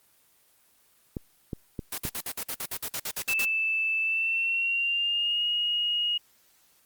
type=clicks; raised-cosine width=3 ms; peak=-19 dBFS; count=4; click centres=1.168 / 1.532 / 1.792 / 2.052 s
type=noise bursts; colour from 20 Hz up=white; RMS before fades=-32 dBFS; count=14; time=1.92-3.45 s; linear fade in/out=5 ms; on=61 ms; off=52 ms
type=tone with pitch glide; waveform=sine; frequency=2637 to 2876 Hz; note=E7 to F#7; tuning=0 to -50 cents; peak=-24 dBFS; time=3.28-6.18 s; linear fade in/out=10 ms; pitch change=+150 cents; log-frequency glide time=4.02-5.46 s
effects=white hiss -63 dBFS RMS until 6.85 s + Opus 24 kbps